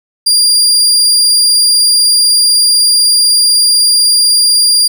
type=tone; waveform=30% pulse; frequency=4792 Hz; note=D8; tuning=34 cents sharp; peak=-3 dBFS; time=0.26-4.88 s; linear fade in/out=10 ms; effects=none